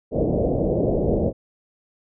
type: low-pass noise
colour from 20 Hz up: white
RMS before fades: -21 dBFS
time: 0.11-1.33 s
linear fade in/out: 50 ms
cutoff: 610 Hz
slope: 48 dB/octave
effects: none